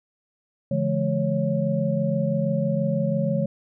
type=tone cluster; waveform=sine; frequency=143.8 / 169.9 / 212.6 / 553 Hz; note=D3 / F3 / G#3 / C#5; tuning=-36 / -47 / +41 / -4 cents; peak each=-26 dBFS; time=0.71-3.46 s; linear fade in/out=5 ms; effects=none